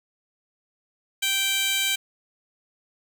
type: tone with high-pass filter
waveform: 15% pulse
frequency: 781 Hz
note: G5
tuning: 7 cents flat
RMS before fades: -24 dBFS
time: 1.22-1.96 s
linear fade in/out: 10 ms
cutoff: 3000 Hz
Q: 1.1
effects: none